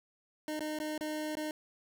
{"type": "tone with dropouts", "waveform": "25% pulse", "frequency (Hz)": 306.5, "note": "D#4", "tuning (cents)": -26, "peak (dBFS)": -31, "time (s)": [0.48, 1.51], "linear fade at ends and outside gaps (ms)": 1, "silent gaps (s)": [[0.594, 0.606], [0.788, 0.8], [0.979, 1.009], [1.353, 1.37]], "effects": []}